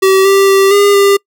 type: tone with pitch steps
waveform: square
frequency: 383.2 / 392.2 / 389.8 / 405 / 399 Hz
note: G4 / G4 / G4 / G#4 / G4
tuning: -39 / +1 / -10 / -43 / +31 cents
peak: -6 dBFS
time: 0.02-1.17 s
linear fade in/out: 10 ms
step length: 230 ms
effects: noise-tail reverb RT60 0.1 s tail -26 dB re dry